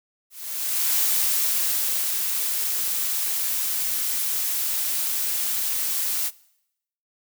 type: noise with ADSR envelope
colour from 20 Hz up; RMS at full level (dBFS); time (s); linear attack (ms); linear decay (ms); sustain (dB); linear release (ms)
blue; -21; 0.3-6.31; 660; 1200; -4; 40
effects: noise-tail reverb RT60 0.8 s tail -22 dB re dry